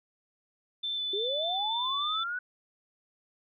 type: tone with vibrato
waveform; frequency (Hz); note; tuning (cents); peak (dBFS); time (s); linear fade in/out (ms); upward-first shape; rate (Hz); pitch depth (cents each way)
sine; 3520; A7; 0; -30; 0.83-2.24; 10; square; 3.4; 11
type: linear sweep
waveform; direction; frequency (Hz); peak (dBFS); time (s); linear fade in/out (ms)
sine; up; 376.7 to 1500; -31; 1.13-2.39; 5
effects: none